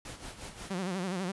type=noise with tremolo; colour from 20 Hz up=pink; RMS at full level=-42 dBFS; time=0.05-0.71 s; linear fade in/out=2 ms; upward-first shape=sine; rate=5.6 Hz; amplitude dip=65%
type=tone with vibrato; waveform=sawtooth; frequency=185 Hz; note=F#3; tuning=in tune; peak=-28 dBFS; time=0.7-1.32 s; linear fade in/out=10 ms; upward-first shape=sine; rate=12 Hz; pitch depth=110 cents each way
effects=resampled to 24000 Hz